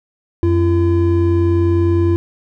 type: tone pair together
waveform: triangle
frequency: 90.03 / 339.9 Hz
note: F#2 / F4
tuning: -47 / -47 cents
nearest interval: octave + major seventh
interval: 2300 cents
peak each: -12 dBFS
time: 0.43-2.16 s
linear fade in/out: 0 ms
effects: none